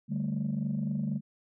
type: chord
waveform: sine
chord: D suspended fourth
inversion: none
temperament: equal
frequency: 146.83 / 196 / 220 Hz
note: D3 / G3 / A3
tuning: 0 / 0 / 0 cents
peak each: -32 / -32 / -32 dBFS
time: 0.08-1.21 s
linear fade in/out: 50 ms
effects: tanh soft clip ceiling -23 dBFS